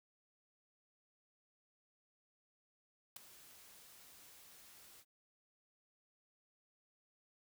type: noise with ADSR envelope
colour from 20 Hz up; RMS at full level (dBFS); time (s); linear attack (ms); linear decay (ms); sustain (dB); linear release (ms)
white; -44; 3.16-5.05; 6; 5; -16; 56
effects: none